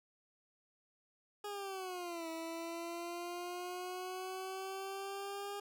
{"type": "linear two-way sweep", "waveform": "20% pulse", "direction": "down then up", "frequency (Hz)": [415.3, 324.9, 405.9], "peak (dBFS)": -36, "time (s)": [1.44, 5.6], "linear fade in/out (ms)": 5, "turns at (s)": 2.29, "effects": []}